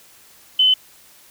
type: tone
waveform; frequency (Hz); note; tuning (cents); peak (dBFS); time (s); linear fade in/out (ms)
sine; 3036; F#7; +44; -11; 0.59-0.74; 5
effects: white hiss -49 dBFS RMS until 1.3 s